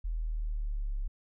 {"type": "linear sweep", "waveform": "sine", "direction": "down", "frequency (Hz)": [41.2, 33.88], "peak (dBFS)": -30, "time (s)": [0.04, 1.08], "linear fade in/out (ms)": 10, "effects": []}